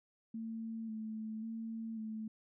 sine tone with vibrato, 221.9 Hz, A3, 15 cents sharp, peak -39 dBFS, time 0.34-2.28 s, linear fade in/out 5 ms, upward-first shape square, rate 0.92 Hz, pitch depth 25 cents each way, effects none

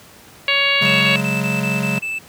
harmonic tone, 559 Hz, C#5, 14 cents sharp, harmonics 1 / 2 / 3 / 4 / 5 / 6 / 7 / 8, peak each -26 / -26 / -24 / -18 / -18 / -26 / -25 / -29 dBFS, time 0.48-1.16 s, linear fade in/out 2 ms
square chord, C# suspended fourth, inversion none, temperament just, 138.59 / 184.79 / 207.9 Hz, C#3 / F#3 / G#3, 0 / -2 / +2 cents, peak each -24 dBFS, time 0.81-1.99 s, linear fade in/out 10 ms
triangle tone bursts, 2637 Hz, E7, in tune, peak -20 dBFS, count 7, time 0.85-2.19 s, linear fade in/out 10 ms, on 170 ms, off 25 ms
effects pink hiss -44 dBFS RMS until 2.28 s + high-pass 80 Hz 12 dB/octave

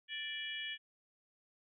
harmonic tone with a mistuned harmonic, 587 Hz, D5, 1 cent flat, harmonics 3 / 4 / 5 / 6, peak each -44 / -46 / -44 / -45 dBFS, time 0.08-0.78 s, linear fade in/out 50 ms, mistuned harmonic 6, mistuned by -100 cents, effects none

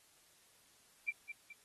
sine tone with echo, 2349 Hz, D7, in tune, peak -33 dBFS, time 1.08-1.11 s, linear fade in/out 5 ms, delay 210 ms, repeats 2, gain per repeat -8 dB, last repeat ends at 1.53 s, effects white hiss -67 dBFS RMS until 1.64 s + AAC 32 kbps

